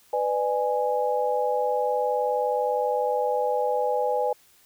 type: chord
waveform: sine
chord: G# diminished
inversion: first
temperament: just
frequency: 498.4 / 598 / 830.6 Hz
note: B4 / D5 / G#5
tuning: +16 / +31 / 0 cents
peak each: -25 / -28 / -26 dBFS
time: 0.13-4.33 s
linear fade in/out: 5 ms
effects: white hiss -58 dBFS RMS until 4.65 s